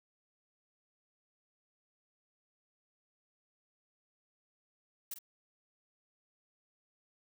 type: noise with echo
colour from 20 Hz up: blue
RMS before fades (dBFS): -40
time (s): 5.11-5.14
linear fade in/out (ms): 5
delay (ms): 48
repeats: 1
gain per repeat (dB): -9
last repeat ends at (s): 5.188
effects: none